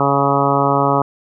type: harmonic tone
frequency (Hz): 139.8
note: C#3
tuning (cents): +15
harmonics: 1 / 2 / 3 / 4 / 5 / 6 / 7 / 8 / 9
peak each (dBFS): -21 / -21 / -21 / -21 / -21 / -21 / -21 / -21 / -21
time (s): 0-1.02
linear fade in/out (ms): 2
effects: none